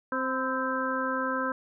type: harmonic tone with a mistuned harmonic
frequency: 261.6 Hz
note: C4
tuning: in tune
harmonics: 1 / 2 / 4 / 5 / 6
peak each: -33 / -33 / -33 / -33 / -33 dBFS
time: 0.12-1.52 s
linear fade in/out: 2 ms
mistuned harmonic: 4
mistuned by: -42 cents
effects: none